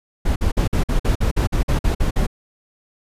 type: noise bursts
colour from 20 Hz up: brown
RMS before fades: -17 dBFS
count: 13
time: 0.25-2.268 s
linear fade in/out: 10 ms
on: 110 ms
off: 49 ms
effects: resampled to 32000 Hz